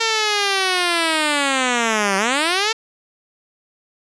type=linear two-way sweep; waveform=5% pulse; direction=down then up; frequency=456.7 to 190 to 456.7 Hz; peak=-5 dBFS; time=0-2.73 s; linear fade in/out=10 ms; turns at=2.17 s; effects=resampled to 22050 Hz